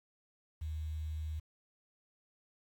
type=tone with quantisation; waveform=sine; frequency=77.9 Hz; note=D#2; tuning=3 cents sharp; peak=-36 dBFS; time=0.61-1.4 s; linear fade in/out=10 ms; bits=10; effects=none